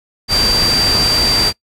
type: tone in noise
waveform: sine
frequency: 4699 Hz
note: D8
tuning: in tune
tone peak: -12 dBFS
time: 0.28-1.53 s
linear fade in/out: 50 ms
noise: pink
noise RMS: -18 dBFS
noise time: 0.28-1.53 s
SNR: +3 dB
effects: noise-tail reverb RT60 0.1 s tail -22 dB re dry + low-pass 12000 Hz 12 dB/octave

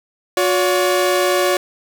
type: tone pair together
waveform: sawtooth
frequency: 361 / 569.1 Hz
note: F#4 / C#5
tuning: -43 / +45 cents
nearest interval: minor sixth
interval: 788 cents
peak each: -13 dBFS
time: 0.37-1.57 s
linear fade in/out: 2 ms
effects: none

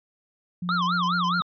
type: tone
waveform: sine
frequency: 177.3 Hz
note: F3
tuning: 26 cents sharp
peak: -27 dBFS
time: 0.62-1.41 s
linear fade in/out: 5 ms
type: tone with vibrato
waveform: square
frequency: 1198 Hz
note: D6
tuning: 34 cents sharp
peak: -23 dBFS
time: 0.69-1.42 s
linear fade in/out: 0 ms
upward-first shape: sine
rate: 4.8 Hz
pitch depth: 290 cents each way
effects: resampled to 11025 Hz

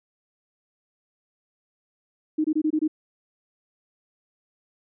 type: tone bursts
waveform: sine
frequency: 309.8 Hz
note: D#4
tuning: 7 cents flat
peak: -19 dBFS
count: 6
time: 2.38-2.879 s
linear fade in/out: 10 ms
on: 64 ms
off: 23 ms
effects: none

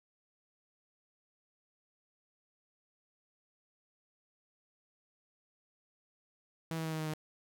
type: tone with pitch steps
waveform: sawtooth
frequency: 162.9 / 161.22 / 159.55 / 157.9 / 156.26 / 154.65 Hz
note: E3 / E3 / D#3 / D#3 / D#3 / D#3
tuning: -20 / -38 / +44 / +26 / +8 / -10 cents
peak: -31 dBFS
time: 6.71-7.136 s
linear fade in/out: 0 ms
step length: 71 ms
effects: none

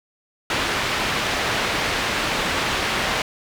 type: low-pass noise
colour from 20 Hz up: white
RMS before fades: -23 dBFS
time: 0.5-3.22 s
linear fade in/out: 2 ms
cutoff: 2800 Hz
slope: 12 dB/octave
effects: none

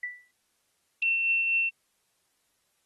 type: tone with exponential decay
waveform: sine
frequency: 1970 Hz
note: B6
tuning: 5 cents flat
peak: -28 dBFS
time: 0.03-0.31 s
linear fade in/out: 5 ms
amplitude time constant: 59 ms
type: tone with tremolo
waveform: sine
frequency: 2700 Hz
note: E7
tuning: 41 cents sharp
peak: -21 dBFS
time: 1.02-1.69 s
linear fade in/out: 5 ms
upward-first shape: triangle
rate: 4.1 Hz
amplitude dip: 40%
effects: white hiss -73 dBFS RMS until 2.85 s + AAC 32 kbps

